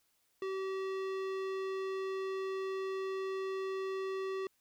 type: tone with tanh clipping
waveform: sine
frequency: 383.2 Hz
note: G4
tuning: 39 cents flat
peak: -37 dBFS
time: 0.42-4.47 s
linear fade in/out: 2 ms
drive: 18 dB
effects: white hiss -75 dBFS RMS until 4.6 s